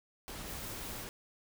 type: noise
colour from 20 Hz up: pink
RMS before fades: -44 dBFS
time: 0.28-1.09 s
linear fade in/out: 0 ms
type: noise with tremolo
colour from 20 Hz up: blue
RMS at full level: -46 dBFS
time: 0.45-1.06 s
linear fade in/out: 50 ms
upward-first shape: sine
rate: 5.3 Hz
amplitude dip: 25%
effects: none